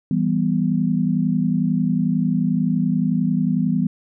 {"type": "chord", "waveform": "sine", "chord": "E minor", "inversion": "none", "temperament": "equal", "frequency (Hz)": [164.81, 196, 246.9], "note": ["E3", "G3", "B3"], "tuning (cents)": [0, 0, 0], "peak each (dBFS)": -21, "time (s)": [0.11, 3.87], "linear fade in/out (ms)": 2, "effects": []}